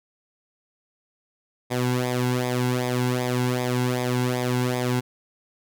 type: tone with flanger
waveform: sawtooth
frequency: 124.8 Hz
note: B2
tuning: 19 cents sharp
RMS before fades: -24 dBFS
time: 1.7-5.01 s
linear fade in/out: 20 ms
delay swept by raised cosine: 0.69 to 1.69 ms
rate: 2.6 Hz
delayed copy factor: -0.75
effects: none